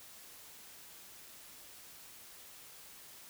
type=silence; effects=white hiss -54 dBFS RMS until 3.29 s